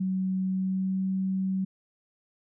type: tone with pitch glide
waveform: sine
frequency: 188 to 189.96 Hz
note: F#3 to F#3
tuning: +28 to +46 cents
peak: -25 dBFS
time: 0-1.65 s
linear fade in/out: 10 ms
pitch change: +18 cents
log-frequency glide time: 0.46-1.06 s
effects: none